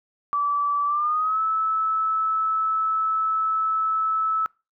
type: tone with pitch glide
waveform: sine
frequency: 1156 to 1305.1 Hz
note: D6 to E6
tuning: -28 to -18 cents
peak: -20 dBFS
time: 0.33-4.46 s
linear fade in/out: 0 ms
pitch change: +210 cents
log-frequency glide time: 0.86-1.4 s
effects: noise-tail reverb RT60 0.3 s tail -25 dB re dry